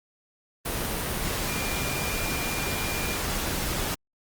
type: tone in noise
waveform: sine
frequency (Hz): 2400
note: D7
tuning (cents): +37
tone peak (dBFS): -35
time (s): 1.48-3.17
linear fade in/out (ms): 10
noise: pink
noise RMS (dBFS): -29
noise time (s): 0.65-3.95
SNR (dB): -9
effects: Opus 32 kbps